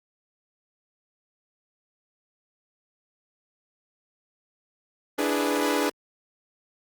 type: chord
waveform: sawtooth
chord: E dominant seventh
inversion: third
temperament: equal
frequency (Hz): 293.7 / 329.6 / 415.3 / 493.9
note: D4 / E4 / G#4 / B4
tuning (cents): 0 / 0 / 0 / 0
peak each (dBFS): -22 / -28 / -24 / -25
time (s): 5.18-5.9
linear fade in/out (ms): 10
effects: Opus 24 kbps